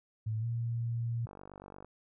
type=tone with pitch glide; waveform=sine; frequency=109.7 to 116.9 Hz; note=A2 to A#2; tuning=-5 to +5 cents; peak=-31 dBFS; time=0.26-1.26 s; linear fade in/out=10 ms; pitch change=+110 cents; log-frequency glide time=0.4-0.45 s
type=click train; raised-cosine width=1 ms; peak=-34 dBFS; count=29; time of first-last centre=1.27-1.846 s; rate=48.6 Hz
effects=none